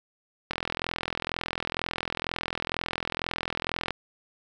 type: click train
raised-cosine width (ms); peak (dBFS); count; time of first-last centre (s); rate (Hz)
0.3; -12; 144; 0.51-3.907; 42.1
effects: none